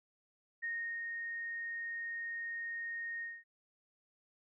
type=tone with ADSR envelope; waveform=sine; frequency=1855 Hz; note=A#6; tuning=9 cents flat; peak=-35 dBFS; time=0.62-3.44 s; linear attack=21 ms; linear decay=360 ms; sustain=-3 dB; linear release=220 ms; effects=none